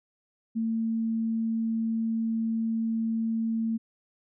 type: tone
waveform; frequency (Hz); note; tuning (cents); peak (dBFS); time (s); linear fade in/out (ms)
sine; 225.4; A3; +42; -25; 0.55-3.78; 20
effects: none